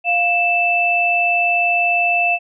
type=tone pair together; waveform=sine; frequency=700 / 2643 Hz; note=F5 / E7; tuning=+4 / +4 cents; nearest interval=octave + major seventh; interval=2300 cents; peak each=-18 / -15 dBFS; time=0.04-2.39 s; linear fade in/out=50 ms; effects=none